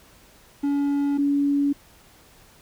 triangle / sine tone pair in turn, 283.8 / 283.8 Hz, C#4 / C#4, +41 / +41 cents, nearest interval unison, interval 0 cents, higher neither, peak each -18 dBFS, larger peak neither, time 0.63-1.18 / 1.18-1.73 s, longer neither, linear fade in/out 10 ms, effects pink hiss -53 dBFS RMS until 2.61 s

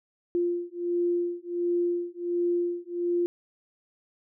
sine beating tone pair, 348 / 349.4 Hz, F4 / F4, -6 / +1 cents, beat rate 1.4 Hz, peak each -28 dBFS, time 0.35-3.26 s, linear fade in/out 0 ms, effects none

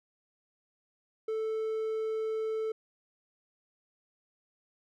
triangle tone, 440 Hz, A4, in tune, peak -28 dBFS, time 1.28-2.72 s, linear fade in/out 5 ms, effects none

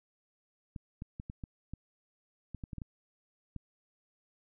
clicks, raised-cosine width 5 ms, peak -28 dBFS, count 12, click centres 0.762 / 1.021 / 1.199 / 1.299 / 1.438 / 1.736 / 2.547 / 2.638 / 2.732 / 2.783 / 2.818 / 3.563 s, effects none

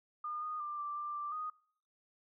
sine tone with pitch steps, 1214 / 1232 / 1188 / 1175 / 1185 / 1178 / 1241 Hz, D#6 / D#6 / D6 / D6 / D6 / D6 / D#6, -43 / -17 / +20 / +1 / +15 / +5 / -5 cents, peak -37 dBFS, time 0.24-1.5 s, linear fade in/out 5 ms, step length 180 ms, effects noise-tail reverb RT60 0.6 s tail -23 dB re dry

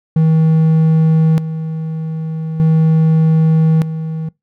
triangle tone with tremolo, 159.7 Hz, D#3, 45 cents sharp, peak -6 dBFS, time 0.16-4.29 s, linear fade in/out 5 ms, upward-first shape square, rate 0.41 Hz, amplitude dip 70%, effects noise-tail reverb RT60 0.2 s tail -24 dB re dry

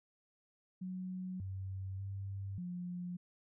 sine tone with pitch steps, 184.8 / 95.5 / 98 / 177.7 Hz, F#3 / G2 / G2 / F3, -2 / -45 / 0 / +30 cents, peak -39 dBFS, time 0.81-3.17 s, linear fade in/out 10 ms, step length 590 ms, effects none

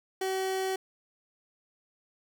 30% pulse tone, 380 Hz, F#4, 46 cents sharp, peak -26 dBFS, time 0.21-0.76 s, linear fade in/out 5 ms, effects none

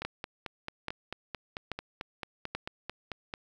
two click trains, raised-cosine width 0.3 ms, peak -17 / -20 dBFS, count 4 / 16, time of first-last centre 0.05-2.55 / 0.02-3.339 s, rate 1.2 / 4.52 Hz, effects 9-bit

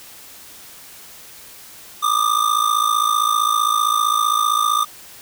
square ring-modulated tone, 1200 Hz, D6, 37 cents sharp, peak -13 dBFS, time 2.02-4.85 s, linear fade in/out 20 ms, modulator 27.7 Hz, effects white hiss -41 dBFS RMS until 5.21 s

